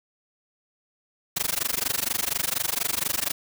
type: noise with amplitude modulation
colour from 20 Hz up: white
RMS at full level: -23 dBFS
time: 1.36-3.32 s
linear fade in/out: 10 ms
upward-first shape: sine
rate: 24.2 Hz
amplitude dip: 100%
effects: none